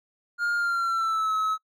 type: tone with pitch glide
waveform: triangle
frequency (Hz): 1413 to 1288.3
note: F6 to E6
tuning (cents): +20 to -40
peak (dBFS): -21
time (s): 0.38-1.58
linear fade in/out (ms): 50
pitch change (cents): -160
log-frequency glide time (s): 0.56-1.34
effects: noise-tail reverb RT60 0.1 s tail -24 dB re dry